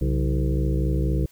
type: harmonic tone with a mistuned harmonic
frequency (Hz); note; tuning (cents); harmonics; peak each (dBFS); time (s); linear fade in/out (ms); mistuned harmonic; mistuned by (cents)
64.1; C2; -35; 1 / 2 / 3 / 5 / 6 / 7 / 8; -22 / -25 / -31 / -30 / -35 / -35 / -38; 0.01-1.26; 5; 2; +140
effects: white hiss -57 dBFS RMS until 1.31 s